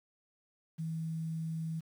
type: tone with quantisation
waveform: sine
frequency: 161.5 Hz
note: E3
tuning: 35 cents flat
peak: -34 dBFS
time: 0.78-1.81 s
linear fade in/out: 20 ms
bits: 10
effects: none